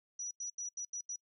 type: tone bursts at uneven times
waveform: sine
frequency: 5860 Hz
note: F#8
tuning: 18 cents flat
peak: -38 dBFS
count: 6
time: 0.19-0.31 / 0.4-0.5 / 0.58-0.69 / 0.77-0.85 / 0.93-1.01 / 1.09-1.16 s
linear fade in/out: 5 ms
effects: noise-tail reverb RT60 0.1 s tail -26 dB re dry